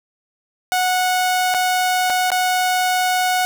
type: tone with dropouts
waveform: sawtooth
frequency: 735 Hz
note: F#5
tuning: 12 cents flat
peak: -12 dBFS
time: 0.72-3.45 s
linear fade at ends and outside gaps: 0 ms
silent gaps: 1.54-1.546 / 2.099-2.102 / 2.304-2.317 s
effects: none